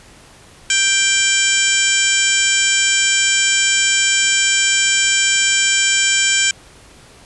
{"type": "harmonic tone", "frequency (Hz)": 785, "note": "G5", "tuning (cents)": 2, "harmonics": [2, 3, 4, 5, 6, 7, 8, 9, 10], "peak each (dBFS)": [-20, -19, -19, -29, -29, -24, -28, -19, -21], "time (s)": [0.7, 6.51], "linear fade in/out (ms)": 2, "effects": ["pink hiss -44 dBFS RMS until 7.25 s", "resampled to 24000 Hz"]}